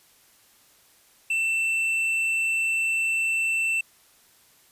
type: tone with tanh clipping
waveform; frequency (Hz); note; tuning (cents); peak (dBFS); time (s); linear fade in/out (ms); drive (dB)
triangle; 2675; E7; +25; -23; 1.3-3.81; 5; 10
effects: white hiss -58 dBFS RMS until 4.71 s + resampled to 32000 Hz